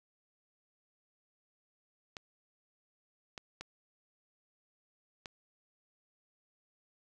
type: clicks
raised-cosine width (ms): 0.2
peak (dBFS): -25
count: 4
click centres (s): 2.168 / 3.378 / 3.61 / 5.258
effects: 11-bit